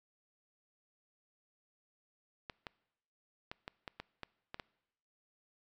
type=clicks; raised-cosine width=0.3 ms; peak=-26 dBFS; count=9; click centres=2.498 / 2.668 / 3.515 / 3.679 / 3.878 / 4 / 4.233 / 4.544 / 4.598 s; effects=noise-tail reverb RT60 0.9 s tail -23 dB re dry